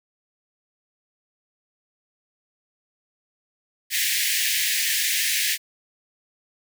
pink high-pass noise, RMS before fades -23 dBFS, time 3.9-5.58 s, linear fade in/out 50 ms, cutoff 1700 Hz, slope 96 dB/octave, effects none

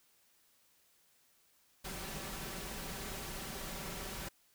pink noise with comb filter, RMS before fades -43 dBFS, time 1.84-4.29 s, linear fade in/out 10 ms, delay 5.2 ms, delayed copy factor +0.5, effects white hiss -70 dBFS RMS until 4.54 s

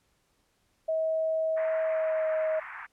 sine tone with pitch glide, 640 to 631.2 Hz, D#5 to D#5, +49 to +25 cents, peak -25 dBFS, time 0.88-2.6 s, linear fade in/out 10 ms, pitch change -24 cents, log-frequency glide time 1.82-2.31 s
white band-pass noise, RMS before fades -42 dBFS, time 1.56-2.87 s, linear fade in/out 20 ms, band 840 to 2100 Hz, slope 48 dB/octave
effects pink hiss -71 dBFS RMS until 2.92 s + low-pass 12000 Hz 12 dB/octave

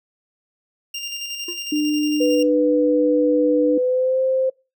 25% pulse tone with tremolo, 2794 Hz, F7, in tune, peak -22 dBFS, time 0.94-2.43 s, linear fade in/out 5 ms, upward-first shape square, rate 11 Hz, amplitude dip 35%
triangle tone with exponential decay, 349.2 Hz, F4, in tune, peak -24 dBFS, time 1.48-1.62 s, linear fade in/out 5 ms, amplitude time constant 30 ms
sine tone, 300.4 Hz, D4, 39 cents sharp, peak -17 dBFS, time 1.72-3.78 s, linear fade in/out 5 ms
sine tone with pitch glide, 493.9 to 523.3 Hz, B4 to C5, 0 to 0 cents, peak -16 dBFS, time 2.2-4.5 s, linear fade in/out 10 ms, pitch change +100 cents, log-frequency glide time 3.65-4.21 s
effects noise-tail reverb RT60 0.3 s tail -26 dB re dry

